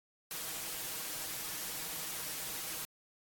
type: noise with comb filter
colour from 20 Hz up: white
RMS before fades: -40 dBFS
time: 0.31-2.85 s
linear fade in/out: 0 ms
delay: 6.3 ms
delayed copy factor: +0.55
effects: AAC 64 kbps